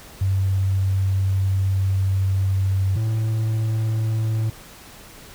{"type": "tone pair in turn", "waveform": ["sine", "triangle"], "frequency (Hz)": [96.1, 110.49], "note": ["G2", "A2"], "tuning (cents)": [-34, 8], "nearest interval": "major second", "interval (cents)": 242, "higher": "second", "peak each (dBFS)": -17, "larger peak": "neither", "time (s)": [[0.21, 2.96], [2.96, 4.5]], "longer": "first", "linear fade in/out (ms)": 5, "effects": ["pink hiss -43 dBFS RMS until 5.34 s"]}